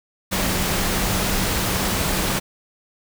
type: tone in noise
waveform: sine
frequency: 188.7 Hz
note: F#3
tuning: 34 cents sharp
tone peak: -29 dBFS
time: 0.31-2.4 s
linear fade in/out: 20 ms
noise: pink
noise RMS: -22 dBFS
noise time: 0.31-2.4 s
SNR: -10 dB
effects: none